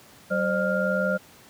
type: tone cluster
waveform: sine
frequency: 189.7 / 524 / 605 / 1403 Hz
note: F#3 / C5 / D#5 / F6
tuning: +43 / +2 / -49 / +8 cents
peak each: -27 dBFS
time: 0.3-1.18 s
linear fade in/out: 20 ms
effects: pink hiss -51 dBFS RMS until 1.49 s + high-pass 100 Hz 12 dB/octave